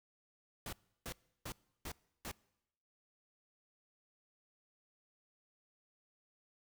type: noise bursts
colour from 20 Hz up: pink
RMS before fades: -44 dBFS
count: 5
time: 0.66-2.315 s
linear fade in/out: 2 ms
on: 67 ms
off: 330 ms
effects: noise-tail reverb RT60 0.9 s tail -24 dB re dry